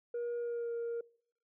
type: tone with pitch glide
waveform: sine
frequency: 476.4 to 467.7 Hz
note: A#4 to A#4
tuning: +38 to +6 cents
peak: -32 dBFS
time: 0.14-1.01 s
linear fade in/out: 5 ms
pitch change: -32 cents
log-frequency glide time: 0.38-0.73 s
effects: noise-tail reverb RT60 0.6 s tail -25 dB re dry + tanh soft clip ceiling -33 dBFS